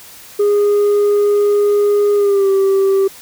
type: tone with pitch glide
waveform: sine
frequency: 411 to 389.3 Hz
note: G#4 to G4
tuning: -18 to -12 cents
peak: -7 dBFS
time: 0.39-3.08 s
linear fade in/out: 10 ms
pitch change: -94 cents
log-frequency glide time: 2.15-2.49 s
effects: tanh soft clip ceiling -9 dBFS + white hiss -38 dBFS RMS until 3.21 s